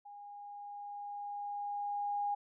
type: tone with level ramp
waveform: sine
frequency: 817 Hz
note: G#5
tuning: 29 cents flat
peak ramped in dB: -48 to -31 dBFS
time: 0.05-2.35 s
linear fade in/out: 10 ms
effects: none